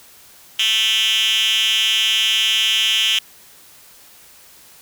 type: tone with high-pass filter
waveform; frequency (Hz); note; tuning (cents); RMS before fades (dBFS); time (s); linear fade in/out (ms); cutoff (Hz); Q
5% pulse; 220; A3; 0; -17; 0.59-3.19; 5; 3100; 8
effects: white hiss -46 dBFS RMS until 4.81 s